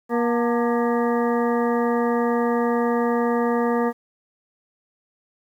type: harmonic tone with a mistuned harmonic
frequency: 237.8 Hz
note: A#3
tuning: 35 cents sharp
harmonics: 1 / 2 / 3 / 4 / 5 / 7 / 8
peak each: -22 / -22 / -29 / -29 / -30 / -36 / -36 dBFS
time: 0.09-3.93 s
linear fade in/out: 50 ms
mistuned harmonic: 4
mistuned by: -79 cents
effects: 9-bit